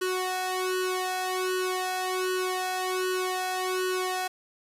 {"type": "tone with flanger", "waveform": "sawtooth", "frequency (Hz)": 370, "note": "F#4", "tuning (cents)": 0, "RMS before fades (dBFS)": -29, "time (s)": [0.01, 4.28], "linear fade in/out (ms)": 10, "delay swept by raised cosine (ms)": [0.68, 1.21], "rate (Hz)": 1.3, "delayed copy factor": 1, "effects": ["resampled to 32000 Hz", "8-bit"]}